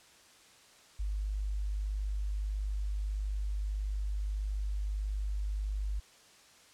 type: tone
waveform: sine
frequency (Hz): 50.8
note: G#1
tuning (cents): -38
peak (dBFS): -31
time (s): 0.99-6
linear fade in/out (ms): 10
effects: white hiss -59 dBFS RMS until 6.73 s + low-pass 8000 Hz 12 dB/octave